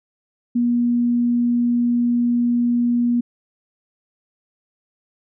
sine tone, 240 Hz, B3, 49 cents flat, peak -15 dBFS, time 0.55-3.21 s, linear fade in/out 10 ms, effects none

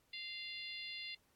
harmonic tone with a mistuned harmonic, 695 Hz, F5, 9 cents flat, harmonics 3 / 4 / 5 / 6 / 7, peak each -49 / -49 / -50 / -50 / -55 dBFS, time 0.13-1.15 s, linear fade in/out 5 ms, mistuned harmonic 7, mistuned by -22 cents, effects pink hiss -75 dBFS RMS until 1.35 s + AAC 64 kbps

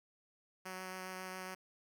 5% pulse tone with vibrato, 186.1 Hz, F#3, 10 cents sharp, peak -32 dBFS, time 0.65-1.55 s, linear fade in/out 10 ms, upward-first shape sine, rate 7.3 Hz, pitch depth 9 cents each way, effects none

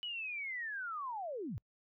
sine linear sweep, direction down, 2975 to 82.3 Hz, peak -38 dBFS, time 0.03-1.58 s, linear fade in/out 0 ms, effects noise-tail reverb RT60 0.1 s tail -26 dB re dry

